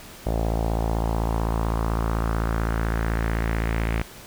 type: tone with low-pass filter sweep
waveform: sawtooth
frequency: 55.8 Hz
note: A1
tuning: 25 cents sharp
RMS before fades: -24 dBFS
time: 0.26-4.02 s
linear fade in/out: 5 ms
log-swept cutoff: 670 to 2300 Hz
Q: 2.6
effects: pink hiss -43 dBFS RMS until 4.26 s